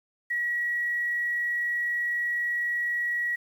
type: tone with quantisation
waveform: sine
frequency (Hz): 1918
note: A#6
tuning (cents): +49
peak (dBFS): -25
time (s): 0.3-3.36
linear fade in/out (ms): 10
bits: 9
effects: none